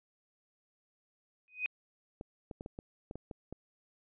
sine tone with exponential growth, 2500 Hz, D#7, 8 cents sharp, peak -27 dBFS, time 1.48-1.66 s, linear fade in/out 0 ms, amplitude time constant 37 ms
clicks, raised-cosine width 2 ms, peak -29 dBFS, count 9, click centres 2.211 / 2.512 / 2.609 / 2.661 / 2.789 / 3.111 / 3.156 / 3.312 / 3.526 s
effects resampled to 8000 Hz

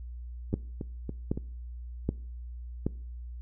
two click trains, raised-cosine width 3 ms, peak -14 / -21 dBFS, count 4 / 4, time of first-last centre 0.54-2.866 / 0.53-1.375 s, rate 1.29 / 3.55 Hz, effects noise-tail reverb RT60 0.5 s tail -22 dB re dry + added 60 Hz sine -38 dBFS peak until 3.41 s

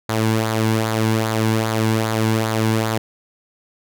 sawtooth tone with flanger, 110.8 Hz, A2, 13 cents sharp, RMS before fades -19 dBFS, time 0.09-2.98 s, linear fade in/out 5 ms, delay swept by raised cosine 0.35 to 1.65 ms, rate 2.5 Hz, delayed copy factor -0.55, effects none

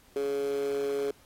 15% pulse tone with high-pass filter, 140 Hz, C#3, 18 cents sharp, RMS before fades -30 dBFS, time 0.16-1.11 s, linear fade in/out 2 ms, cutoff 390 Hz, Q 9, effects pink hiss -60 dBFS RMS until 1.25 s + AAC 48 kbps

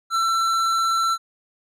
sine tone with hard clipping, 1342 Hz, E6, 31 cents sharp, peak -20 dBFS, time 0.1-1.18 s, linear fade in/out 50 ms, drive 12 dB, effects none

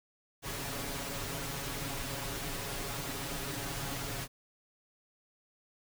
pink noise with comb filter, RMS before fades -38 dBFS, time 0.42-4.28 s, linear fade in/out 50 ms, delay 7.2 ms, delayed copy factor +0.9, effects none

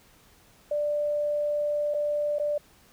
sine tone with dropouts, 590 Hz, D5, 8 cents sharp, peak -24 dBFS, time 0.71-2.58 s, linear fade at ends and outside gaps 5 ms, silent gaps 1.94-1.944 / 2.386-2.396 s, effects pink hiss -58 dBFS RMS until 2.92 s

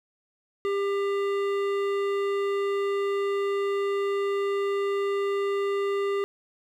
sine tone with hard clipping, 398.9 Hz, G4, 30 cents sharp, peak -26 dBFS, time 0.65-6.24 s, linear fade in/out 0 ms, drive 13 dB, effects none

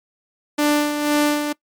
sawtooth tone with tremolo, 295.4 Hz, D4, 10 cents sharp, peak -10 dBFS, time 0.58-1.53 s, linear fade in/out 10 ms, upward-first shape sine, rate 2 Hz, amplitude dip 55%, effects noise-tail reverb RT60 0.1 s tail -22 dB re dry + MP3 96 kbps

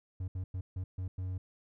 triangle tone bursts at uneven times, 92.5 Hz, F#2, in tune, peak -32 dBFS, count 6, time 0.2-0.28 / 0.35-0.44 / 0.54-0.61 / 0.76-0.84 / 0.98-1.08 / 1.18-1.38 s, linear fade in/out 5 ms, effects none

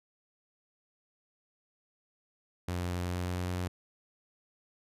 sawtooth tone with pitch glide, 88.8 to 89.88 Hz, F2 to F#2, +29 to -50 cents, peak -28 dBFS, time 2.68-3.68 s, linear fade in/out 5 ms, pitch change +21 cents, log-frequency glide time 3.07-3.3 s, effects resampled to 32000 Hz

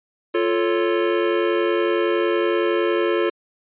square chord, F augmented, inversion none, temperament equal, 349.2 / 440 / 554.4 Hz, F4 / A4 / C#5, 0 / 0 / 0 cents, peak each -21 / -23 / -26 dBFS, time 0.34-3.3 s, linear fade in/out 10 ms, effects resampled to 8000 Hz

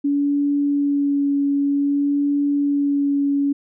sine tone with vibrato, 284 Hz, C#4, 42 cents sharp, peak -16 dBFS, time 0.04-3.53 s, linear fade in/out 10 ms, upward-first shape sine, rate 0.53 Hz, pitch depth 13 cents each way, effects none

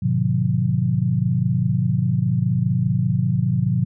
sine chord, G# diminished seventh, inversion none, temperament just, 103.83 / 124.59 / 149.51 / 179.41 Hz, G#2 / B2 / D3 / F3, 0 / +16 / +31 / +47 cents, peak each -25 / -20 / -24 / -22 dBFS, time 0.02-3.85 s, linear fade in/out 10 ms, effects none

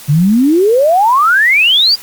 sine exponential sweep, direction up, 136.7 to 4917 Hz, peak -6 dBFS, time 0.08-1.96 s, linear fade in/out 20 ms, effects white hiss -33 dBFS RMS until 2.02 s + Opus 48 kbps

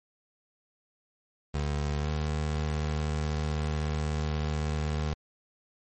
25% pulse tone with pitch glide, 73.42 to 76.23 Hz, D2 to D#2, 0 to -35 cents, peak -24 dBFS, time 1.54-5.14 s, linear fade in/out 5 ms, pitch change +65 cents, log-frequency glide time 1.99-2.08 s, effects MP3 32 kbps

